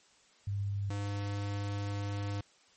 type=tone pair in turn; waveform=sine / square; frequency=100.2 / 101.25 Hz; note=G2 / G#2; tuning=+38 / -43 cents; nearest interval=unison; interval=19 cents; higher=second; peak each=-31 / -34 dBFS; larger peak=first; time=0.47-0.9 / 0.9-2.41 s; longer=second; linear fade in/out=5 ms; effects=white hiss -64 dBFS RMS until 2.76 s + MP3 32 kbps